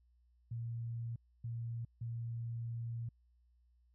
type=tone bursts at uneven times; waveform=sine; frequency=116.54 Hz; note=A#2; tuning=in tune; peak=-38 dBFS; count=3; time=0.51-1.16 / 1.44-1.85 / 2.01-3.09 s; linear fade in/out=5 ms; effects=added 60 Hz sine -67 dBFS peak until 3.94 s